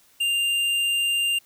sine tone with hard clipping, 2794 Hz, F7, in tune, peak -22 dBFS, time 0.2-1.39 s, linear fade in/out 10 ms, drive 9 dB, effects white hiss -58 dBFS RMS until 1.45 s

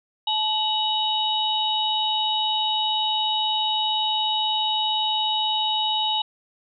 sine tone cluster, 862 / 2966 / 3783 Hz, A5 / F#7 / A#7, -36 / +4 / +25 cents, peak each -25 dBFS, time 0.27-6.22 s, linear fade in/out 5 ms, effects none

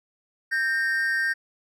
triangle tone pair together, 1576 / 1840.7 Hz, G6 / A#6, +9 / -22 cents, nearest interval minor third, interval 269 cents, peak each -23 dBFS, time 0.51-1.34 s, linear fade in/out 20 ms, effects none

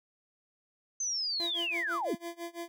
sine linear sweep, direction down, 6280 to 190.4 Hz, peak -30 dBFS, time 1-2.15 s, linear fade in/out 5 ms
25% pulse tone with tremolo, 340.6 Hz, F4, 43 cents flat, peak -32 dBFS, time 1.4-2.68 s, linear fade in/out 0 ms, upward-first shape sine, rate 6 Hz, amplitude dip 95%
effects none

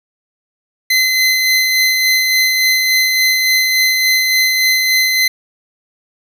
25% pulse tone with tremolo, 2048 Hz, C7, 38 cents flat, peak -6 dBFS, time 0.9-5.28 s, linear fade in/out 5 ms, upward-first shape sine, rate 3.5 Hz, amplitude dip 30%, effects none

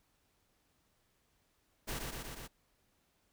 pink noise with echo, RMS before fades -39 dBFS, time 1.87-2 s, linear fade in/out 20 ms, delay 120 ms, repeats 4, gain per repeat -2 dB, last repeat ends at 2.48 s, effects pink hiss -75 dBFS RMS until 3.32 s

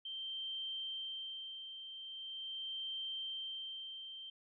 sine tone with tremolo, 3136 Hz, G7, in tune, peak -39 dBFS, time 0.05-4.3 s, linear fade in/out 5 ms, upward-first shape sine, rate 0.42 Hz, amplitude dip 55%, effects none

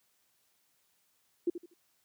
sine tone with echo, 346.1 Hz, F4, 16 cents flat, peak -25 dBFS, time 1.47-1.5 s, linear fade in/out 5 ms, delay 80 ms, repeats 3, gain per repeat -11 dB, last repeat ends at 1.74 s, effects white hiss -73 dBFS RMS until 2.04 s + high-pass 60 Hz 12 dB/octave

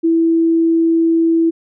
sine tone, 329.6 Hz, E4, in tune, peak -10 dBFS, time 0.03-1.51 s, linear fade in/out 20 ms, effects none

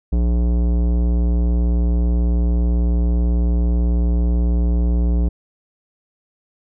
sine tone with tanh clipping, 59.1 Hz, A#1, 24 cents sharp, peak -16 dBFS, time 0.12-5.29 s, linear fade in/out 10 ms, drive 16 dB, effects none

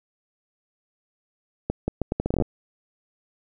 accelerating click train, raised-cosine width 2 ms, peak -10 dBFS, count 13, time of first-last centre 1.7-2.422 s, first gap 180 ms, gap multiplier 0.76, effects none

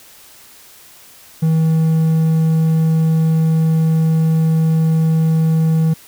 triangle tone, 160.5 Hz, E3, 46 cents flat, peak -9 dBFS, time 1.42-5.94 s, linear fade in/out 10 ms, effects white hiss -43 dBFS RMS until 6.07 s

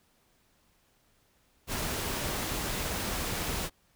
pink noise, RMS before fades -33 dBFS, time 1.67-3.7 s, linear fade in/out 50 ms, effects pink hiss -68 dBFS RMS until 3.95 s

